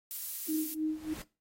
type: noise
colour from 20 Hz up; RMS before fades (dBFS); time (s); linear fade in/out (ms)
violet; -37; 0.11-0.74; 0
type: tone with tremolo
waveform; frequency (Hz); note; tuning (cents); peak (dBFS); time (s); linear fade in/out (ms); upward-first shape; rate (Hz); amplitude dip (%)
sine; 311.6; D#4; +3; -28; 0.48-1.14; 10; sine; 3.3; 90
type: noise with exponential growth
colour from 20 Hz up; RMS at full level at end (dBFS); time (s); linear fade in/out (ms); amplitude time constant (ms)
pink; -43; 0.57-1.22; 2; 140
effects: noise-tail reverb RT60 0.3 s tail -20 dB re dry + AAC 48 kbps